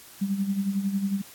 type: tone with tremolo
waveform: sine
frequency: 197.1 Hz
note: G3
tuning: 10 cents sharp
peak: -21 dBFS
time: 0.21-1.22 s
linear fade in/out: 10 ms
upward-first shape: sine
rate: 11 Hz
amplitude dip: 65%
effects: white hiss -48 dBFS RMS until 1.34 s + AAC 64 kbps